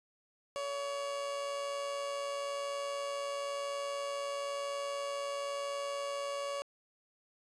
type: tone with amplitude modulation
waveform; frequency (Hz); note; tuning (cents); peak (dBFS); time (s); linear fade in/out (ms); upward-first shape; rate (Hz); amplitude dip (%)
30% pulse; 564; C#5; +30; -31; 0.56-6.62; 0; sine; 121; 40
effects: resampled to 22050 Hz